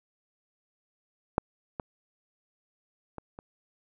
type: clicks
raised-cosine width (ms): 1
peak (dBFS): -8 / -19 / -24 / -28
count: 4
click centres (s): 1.381 / 1.798 / 3.183 / 3.389
effects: none